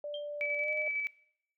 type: tone with pitch glide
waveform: sine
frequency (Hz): 587.3 to 609.1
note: D5 to D#5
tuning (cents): 0 to -37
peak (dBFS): -36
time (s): 0.04-0.88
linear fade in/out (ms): 2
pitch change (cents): +63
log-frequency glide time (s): 0.58-0.71
type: tone with exponential decay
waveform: sine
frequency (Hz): 3174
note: G7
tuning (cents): +21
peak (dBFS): -37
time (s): 0.14-0.31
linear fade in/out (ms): 2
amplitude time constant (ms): 36
type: tone with tremolo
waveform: sine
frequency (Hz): 2298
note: D7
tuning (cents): -38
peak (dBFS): -30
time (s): 0.41-1.07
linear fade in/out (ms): 0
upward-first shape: square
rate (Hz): 11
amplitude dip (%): 30
effects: noise-tail reverb RT60 0.7 s tail -21 dB re dry